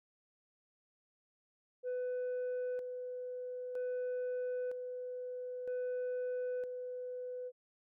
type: tone with tremolo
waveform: sine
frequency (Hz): 499.6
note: B4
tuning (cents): +20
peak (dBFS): -32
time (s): 1.83-7.52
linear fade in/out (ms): 50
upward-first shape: square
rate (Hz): 0.52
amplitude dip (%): 55
effects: tanh soft clip ceiling -34 dBFS